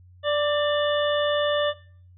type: harmonic tone with a mistuned harmonic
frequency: 587.3 Hz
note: D5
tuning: in tune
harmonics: 1 / 2 / 3 / 5 / 6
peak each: -21 / -30 / -30 / -33 / -31 dBFS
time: 0.23-1.74 s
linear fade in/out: 50 ms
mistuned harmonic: 3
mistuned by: +24 cents
effects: noise-tail reverb RT60 0.5 s tail -20 dB re dry + added 90 Hz sine -48 dBFS peak until 2.17 s